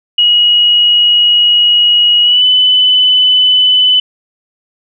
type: tone with pitch glide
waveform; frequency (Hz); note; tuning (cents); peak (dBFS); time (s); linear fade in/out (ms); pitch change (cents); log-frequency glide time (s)
sine; 2900 to 3007; F#7 to F#7; -35 to +27; -5; 0.18-4; 5; +62; 2.23-2.45
effects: none